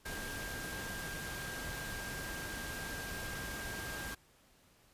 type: tone in noise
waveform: sine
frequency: 1600 Hz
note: G6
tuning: 35 cents sharp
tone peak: -44 dBFS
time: 0.05-4.15 s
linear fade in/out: 10 ms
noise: pink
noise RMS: -43 dBFS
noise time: 0.05-4.15 s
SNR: -4 dB
effects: pink hiss -66 dBFS RMS until 4.93 s + resampled to 32000 Hz